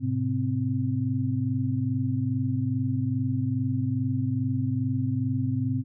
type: tone cluster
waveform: sine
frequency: 106.6 / 129 / 259.3 Hz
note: G#2 / C3 / C4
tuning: +46 / -24 / -15 cents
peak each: -28 dBFS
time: 0-5.84 s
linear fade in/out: 50 ms
effects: none